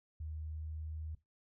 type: tone with pitch glide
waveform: sine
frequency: 77.78 to 78.37 Hz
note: D#2 to D#2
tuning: 0 to +13 cents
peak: -40 dBFS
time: 0.2-1.15 s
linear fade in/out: 5 ms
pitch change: +13 cents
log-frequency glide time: 0.42-0.95 s
effects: noise-tail reverb RT60 0.2 s tail -17 dB re dry